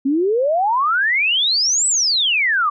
sine exponential two-way sweep, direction up then down, 260.9 to 8070 to 1141 Hz, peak -14 dBFS, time 0.05-2.7 s, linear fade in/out 10 ms, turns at 1.87 s, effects none

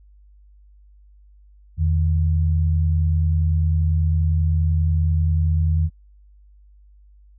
sine tone pair together, 82.41 / 152.63 Hz, E2 / D#3, 0 / -33 cents, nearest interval major seventh, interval 1067 cents, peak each -16 / -24 dBFS, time 1.77-5.9 s, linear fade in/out 50 ms, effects added 50 Hz sine -47 dBFS peak until 7.38 s

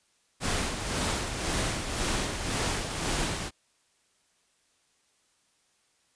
pink noise with tremolo, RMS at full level -28 dBFS, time 0.4-3.51 s, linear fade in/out 50 ms, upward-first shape sine, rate 1.9 Hz, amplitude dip 50%, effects white hiss -69 dBFS RMS until 6.15 s + resampled to 22050 Hz

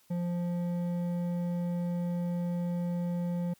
sine tone with hard clipping, 174.61 Hz, F3, in tune, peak -31 dBFS, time 0.1-3.54 s, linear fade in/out 10 ms, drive 8 dB, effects white hiss -65 dBFS RMS until 3.59 s

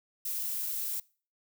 violet noise, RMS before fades -34 dBFS, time 0.25-1 s, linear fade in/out 5 ms, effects noise-tail reverb RT60 0.4 s tail -23 dB re dry

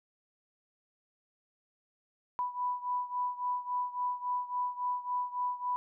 sine beating tone pair, 987.8 / 991.4 Hz, B5 / B5, 0 / +6 cents, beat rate 3.6 Hz, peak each -33 / -36 dBFS, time 2.39-5.76 s, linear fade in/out 0 ms, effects none

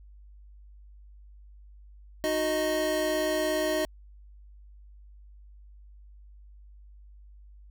square tone cluster, 309.4 / 366.4 / 623 Hz, D#4 / F#4 / D#5, -10 / -17 / +2 cents, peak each -33 / -33 / -28 dBFS, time 2.24-3.85 s, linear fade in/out 0 ms, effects added 50 Hz sine -48 dBFS peak until 7.7 s

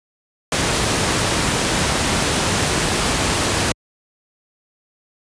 pink noise, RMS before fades -18 dBFS, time 0.52-3.72 s, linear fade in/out 2 ms, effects high-pass 60 Hz 12 dB/octave + resampled to 22050 Hz

